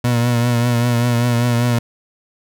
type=tone with vibrato; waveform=30% pulse; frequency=120 Hz; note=B2; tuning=49 cents flat; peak=-11 dBFS; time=0.04-1.79 s; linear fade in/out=5 ms; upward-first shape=triangle; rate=5.1 Hz; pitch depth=46 cents each way; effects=none